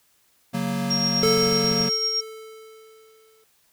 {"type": "chord", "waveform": "square", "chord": "F# major", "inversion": "second", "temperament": "equal", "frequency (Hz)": [138.59, 185, 233.1], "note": ["C#3", "F#3", "A#3"], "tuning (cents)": [0, 0, 0], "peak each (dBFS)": [-32, -28, -28], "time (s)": [0.53, 1.9], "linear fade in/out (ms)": 20}
{"type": "tone with tremolo", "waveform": "sine", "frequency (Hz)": 5580, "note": "F8", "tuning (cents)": -2, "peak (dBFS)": -20, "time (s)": [0.9, 2.21], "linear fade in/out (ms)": 10, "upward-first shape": "sine", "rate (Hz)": 8, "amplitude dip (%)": 40}
{"type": "clicks", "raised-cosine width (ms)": 5, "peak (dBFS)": -28, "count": 9, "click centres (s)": [1.229, 1.26, 1.378, 1.431, 1.472, 1.525, 1.645, 1.715, 1.807]}
{"type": "tone with exponential decay", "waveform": "square", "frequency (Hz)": 440, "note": "A4", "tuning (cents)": 0, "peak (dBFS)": -18, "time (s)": [1.23, 3.44], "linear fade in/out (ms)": 2, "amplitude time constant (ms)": 480}
{"effects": ["white hiss -63 dBFS RMS until 3.72 s"]}